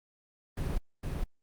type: noise with echo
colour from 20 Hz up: brown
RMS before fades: -31 dBFS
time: 0.57-0.78 s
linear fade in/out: 5 ms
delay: 460 ms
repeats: 1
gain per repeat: -2 dB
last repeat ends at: 1.24 s
effects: Opus 32 kbps